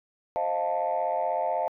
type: chord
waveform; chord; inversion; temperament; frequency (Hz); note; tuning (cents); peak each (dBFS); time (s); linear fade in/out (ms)
sine; F dominant seventh; second; equal with one note detuned; 526.3 / 622.3 / 698.5 / 880; C5 / Eb5 / F5 / A5; +10 / 0 / 0 / 0; -32 / -29 / -28 / -29; 0.36-1.68; 0
effects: tanh soft clip ceiling -18 dBFS